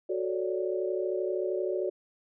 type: chord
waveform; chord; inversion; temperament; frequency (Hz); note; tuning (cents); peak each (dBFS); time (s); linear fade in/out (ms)
sine; D major seventh; first; equal; 370 / 440 / 554.4 / 587.3; F#4 / A4 / C#5 / D5; 0 / 0 / 0 / 0; -30 / -35 / -36 / -35; 0.09-1.9; 10
effects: none